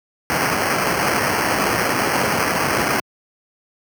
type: noise with sample-and-hold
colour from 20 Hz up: white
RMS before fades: -19 dBFS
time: 0.3-3 s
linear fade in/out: 0 ms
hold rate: 3675 Hz
effects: high-pass 100 Hz 12 dB/octave